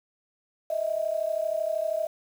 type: tone pair together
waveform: sine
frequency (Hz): 622.3 / 655.1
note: D#5 / E5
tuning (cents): 0 / -11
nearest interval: minor second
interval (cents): 89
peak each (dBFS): -28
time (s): 0.7-2.07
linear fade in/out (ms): 5
effects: 8-bit